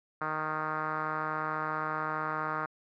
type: tone with low-pass filter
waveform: 5% pulse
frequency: 155.3 Hz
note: D#3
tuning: 3 cents flat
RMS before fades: -33 dBFS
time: 0.21-2.66 s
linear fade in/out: 5 ms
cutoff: 1300 Hz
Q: 3.4
effects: AAC 64 kbps